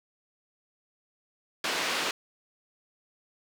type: band-pass noise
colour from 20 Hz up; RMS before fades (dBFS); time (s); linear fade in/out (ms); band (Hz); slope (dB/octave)
white; -30; 1.64-2.11; 2; 280 to 3600; 12
effects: none